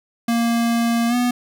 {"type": "tone with pitch glide", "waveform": "square", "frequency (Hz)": [233.1, 245.1], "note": ["A#3", "B3"], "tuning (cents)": [0, -13], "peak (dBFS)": -17, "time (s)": [0.28, 1.31], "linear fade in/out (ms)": 5, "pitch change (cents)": 87, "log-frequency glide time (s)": [1.08, 1.15], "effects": []}